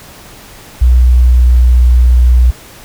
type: tone with pitch glide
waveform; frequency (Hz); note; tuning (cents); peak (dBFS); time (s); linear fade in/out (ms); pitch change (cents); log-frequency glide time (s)
sine; 61.74 to 61.28; B1 to B1; 0 to -13; -3; 0.81-2.51; 10; -13; 1.14-1.57
effects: pink hiss -35 dBFS RMS until 2.84 s